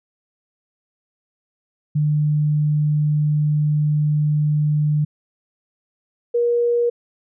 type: tone pair in turn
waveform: sine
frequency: 150 / 476.2 Hz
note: D3 / A#4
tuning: +37 / +37 cents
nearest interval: octave + minor sixth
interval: 2000 cents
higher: second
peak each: -15 dBFS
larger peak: neither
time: 1.95-5.05 / 6.34-6.9 s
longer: first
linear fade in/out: 10 ms
effects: none